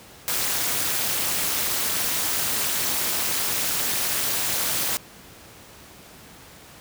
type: noise with amplitude modulation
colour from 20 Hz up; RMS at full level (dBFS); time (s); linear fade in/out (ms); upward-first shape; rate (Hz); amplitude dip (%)
white; -21; 0.28-4.97; 0; sine; 237; 80
effects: pink hiss -46 dBFS RMS until 6.8 s + high-pass 60 Hz 12 dB/octave